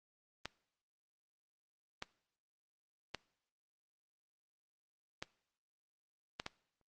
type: clicks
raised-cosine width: 0.2 ms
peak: -22 dBFS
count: 6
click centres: 0.456 / 2.024 / 3.147 / 5.225 / 6.399 / 6.464 s
effects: noise-tail reverb RT60 0.7 s tail -21 dB re dry + Opus 32 kbps